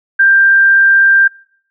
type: tone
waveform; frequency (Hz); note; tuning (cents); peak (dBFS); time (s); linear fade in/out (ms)
sine; 1584; G6; +18; -5; 0.19-1.28; 10
effects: noise-tail reverb RT60 0.6 s tail -24 dB re dry